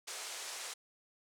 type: band-pass noise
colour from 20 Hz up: white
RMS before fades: -44 dBFS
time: 0.07-0.74 s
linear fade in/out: 10 ms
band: 420 to 8900 Hz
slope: 24 dB/octave
effects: none